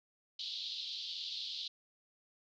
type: band-pass noise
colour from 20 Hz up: white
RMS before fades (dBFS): -42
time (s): 0.39-1.68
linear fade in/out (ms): 5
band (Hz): 3300 to 4400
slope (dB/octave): 48
effects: none